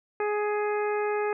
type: harmonic tone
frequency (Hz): 417.7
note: G#4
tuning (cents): +10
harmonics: 1 / 2 / 3 / 4 / 5 / 6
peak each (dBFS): -26 / -32 / -36 / -38 / -40 / -42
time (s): 0.2-1.33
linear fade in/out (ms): 2
effects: none